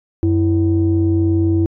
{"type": "tone pair together", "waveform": "sine", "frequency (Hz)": [92.4, 329.3], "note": ["F#2", "E4"], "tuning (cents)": [-2, -2], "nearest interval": "octave + minor seventh", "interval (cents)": 2200, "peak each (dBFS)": -14, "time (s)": [0.23, 1.66], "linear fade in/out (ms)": 0, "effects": ["tanh soft clip ceiling -6 dBFS"]}